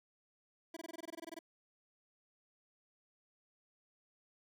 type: tone bursts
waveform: 25% pulse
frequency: 329.6 Hz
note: E4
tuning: in tune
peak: -40 dBFS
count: 14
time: 0.74-1.391 s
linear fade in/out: 5 ms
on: 27 ms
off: 21 ms
effects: none